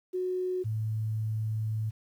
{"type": "tone pair in turn", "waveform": "sine", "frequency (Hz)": [367.1, 109.34], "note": ["F#4", "A2"], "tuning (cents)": [-14, -10], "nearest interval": "octave + major sixth", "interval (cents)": 2096, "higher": "first", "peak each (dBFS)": -28, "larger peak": "neither", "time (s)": [[0.13, 0.64], [0.64, 1.91]], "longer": "second", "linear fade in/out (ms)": 20, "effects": ["10-bit"]}